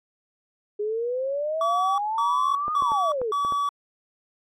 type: exponential two-way sweep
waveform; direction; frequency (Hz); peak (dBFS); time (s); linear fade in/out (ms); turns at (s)
sine; up then down; 410 to 1244.5 to 410; -24; 0.79-3.32; 10; 2.74
type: tone bursts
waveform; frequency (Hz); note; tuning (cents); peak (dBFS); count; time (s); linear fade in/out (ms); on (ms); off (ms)
triangle; 1142; D6; -49; -20; 4; 1.61-3.69; 2; 370; 200
type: clicks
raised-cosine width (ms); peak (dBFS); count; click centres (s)
1; -21; 6; 2.681 / 2.823 / 2.919 / 3.216 / 3.449 / 3.523
effects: AAC 64 kbps